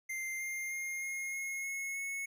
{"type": "tone with pitch steps", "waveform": "square", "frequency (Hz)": [2093, 2110, 2127, 2144, 2162, 2179, 2197], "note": ["C7", "C7", "C7", "C7", "C#7", "C#7", "C#7"], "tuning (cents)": [0, 14, 28, 42, -44, -30, -16], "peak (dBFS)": -37, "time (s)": [0.09, 2.26], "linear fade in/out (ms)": 10, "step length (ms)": 310, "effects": []}